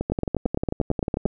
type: two click trains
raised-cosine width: 2 ms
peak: -9 / -11 dBFS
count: 11 / 15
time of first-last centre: 0.12-1.255 / 0.01-1.26 s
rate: 8.81 / 11.2 Hz
effects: none